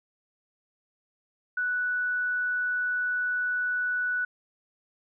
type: tone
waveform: sine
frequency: 1480 Hz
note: F#6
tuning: in tune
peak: -25 dBFS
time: 1.57-4.25 s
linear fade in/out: 5 ms
effects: none